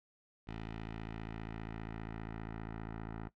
10% pulse tone with low-pass filter sweep, 55 Hz, A1, in tune, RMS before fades -44 dBFS, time 0.47-3.29 s, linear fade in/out 10 ms, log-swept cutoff 3000 to 1500 Hz, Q 1.3, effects noise-tail reverb RT60 0.1 s tail -18 dB re dry

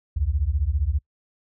sine beating tone pair, 65 / 80 Hz, C2 / D#2, -11 / +49 cents, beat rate 15 Hz, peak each -23 dBFS, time 0.16-0.99 s, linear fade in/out 10 ms, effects noise-tail reverb RT60 0.1 s tail -25 dB re dry

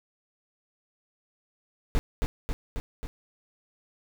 brown noise with echo, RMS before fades -22 dBFS, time 1.95-1.99 s, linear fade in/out 0 ms, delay 270 ms, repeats 4, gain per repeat -3 dB, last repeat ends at 3.07 s, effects none

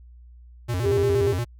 square tone with vibrato, 103.83 Hz, G#2, in tune, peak -24 dBFS, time 0.68-1.45 s, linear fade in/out 20 ms, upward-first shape square, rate 8.5 Hz, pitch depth 250 cents each way
sine tone, 400.9 Hz, G4, 39 cents sharp, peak -19 dBFS, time 0.82-1.35 s, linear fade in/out 50 ms
clicks, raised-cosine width 2 ms, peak -28 dBFS, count 4, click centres 0.898 / 0.963 / 1.106 / 1.2 s
effects added 60 Hz sine -44 dBFS peak until 1.59 s

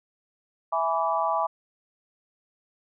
sine chord, E dominant seventh, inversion none, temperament equal with one note detuned, 659.3 / 830.6 / 987.8 / 1155.1 Hz, E5 / G#5 / B5 / D6, 0 / 0 / 0 / -29 cents, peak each -28 dBFS, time 0.72-1.47 s, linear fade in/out 10 ms, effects none

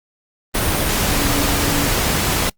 sine tone in noise, 285.5 Hz, D4, 49 cents flat, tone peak -24 dBFS, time 1.07-1.88 s, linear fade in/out 10 ms, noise pink, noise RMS -18 dBFS, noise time 0.54-2.5 s, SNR -9 dB, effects noise-tail reverb RT60 0.1 s tail -26 dB re dry + Opus 32 kbps

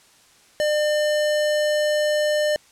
square tone, 600 Hz, D5, 37 cents sharp, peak -19 dBFS, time 0.6-2.56 s, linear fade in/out 0 ms, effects white hiss -54 dBFS RMS until 2.71 s + low-pass 9000 Hz 12 dB/octave

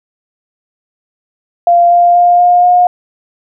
sine tone with pitch steps, 693 / 698.6 / 704.3 / 710 / 715.8 Hz, F5 / F5 / F5 / F5 / F5, -14 / 0 / +14 / +28 / +42 cents, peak -4 dBFS, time 1.67-2.87 s, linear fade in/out 2 ms, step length 240 ms, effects none

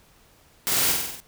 white noise with echo, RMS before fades -24 dBFS, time 0.67-0.92 s, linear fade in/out 0 ms, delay 47 ms, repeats 6, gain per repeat -3 dB, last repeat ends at 1.202 s, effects pink hiss -57 dBFS RMS until 1.27 s

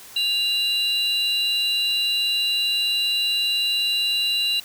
triangle tone pair together, 2800 / 3960 Hz, F7 / B7, +4 / +4 cents, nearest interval tritone, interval 600 cents, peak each -20 dBFS, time 0.16-4.6 s, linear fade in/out 5 ms, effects tanh soft clip ceiling -12 dBFS + white hiss -43 dBFS RMS until 4.64 s

